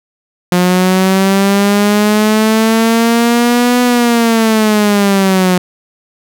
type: linear two-way sweep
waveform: sawtooth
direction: up then down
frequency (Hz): 177.8 to 246.9 to 179.9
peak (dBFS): -4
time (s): 0.52-5.58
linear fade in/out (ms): 2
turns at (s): 3.82
effects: none